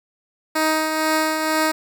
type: tone with tremolo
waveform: 10% pulse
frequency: 313.6 Hz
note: D#4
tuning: 14 cents sharp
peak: -8 dBFS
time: 0.55-1.72 s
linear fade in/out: 10 ms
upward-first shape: triangle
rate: 2.1 Hz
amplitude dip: 45%
effects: 8-bit